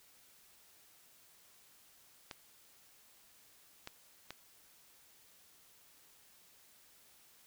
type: clicks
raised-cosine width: 0.2 ms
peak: -26 dBFS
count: 3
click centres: 2.312 / 3.874 / 4.306 s
effects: white hiss -64 dBFS RMS until 7.46 s